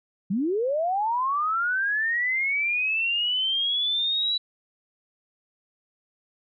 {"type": "linear sweep", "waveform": "sine", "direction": "up", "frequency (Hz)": [174.61, 3951], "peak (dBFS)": -22, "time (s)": [0.3, 4.38], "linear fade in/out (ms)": 10, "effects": []}